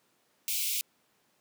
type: high-pass noise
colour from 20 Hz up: white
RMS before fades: -31 dBFS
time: 0.48-0.81 s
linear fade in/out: 0 ms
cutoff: 2200 Hz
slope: 96 dB/octave
effects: pink hiss -70 dBFS RMS until 1.4 s + high-pass 200 Hz 12 dB/octave